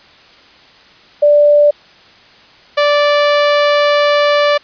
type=tone pair in turn; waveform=sine / sawtooth; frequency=587.3 / 584.2 Hz; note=D5 / D5; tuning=0 / -9 cents; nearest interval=unison; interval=9 cents; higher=first; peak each=-5 dBFS; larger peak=neither; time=1.22-1.71 / 2.77-4.58 s; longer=second; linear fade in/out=10 ms; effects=white hiss -43 dBFS RMS until 4.63 s + resampled to 11025 Hz